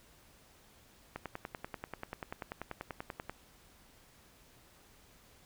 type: click train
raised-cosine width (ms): 0.5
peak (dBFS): -24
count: 23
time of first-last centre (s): 1.16-3.296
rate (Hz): 10.3
effects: pink hiss -62 dBFS RMS until 5.45 s